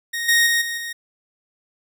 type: tone with level steps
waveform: sawtooth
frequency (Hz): 1864.7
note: A#6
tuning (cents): 0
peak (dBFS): -20 / -10 / -13 / -21 / -24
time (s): 0.13-0.93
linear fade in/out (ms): 10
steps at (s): 0.28 / 0.46 / 0.61 / 0.77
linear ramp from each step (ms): 10
effects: none